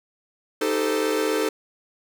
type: chord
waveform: 45% pulse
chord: A half-diminished seventh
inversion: second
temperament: equal with one note detuned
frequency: 311.1 / 392 / 440 / 516.3 Hz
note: Eb4 / G4 / A4 / C5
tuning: 0 / 0 / 0 / -23 cents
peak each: -27 / -29 / -24 / -29 dBFS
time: 0.61-1.49 s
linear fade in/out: 5 ms
effects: none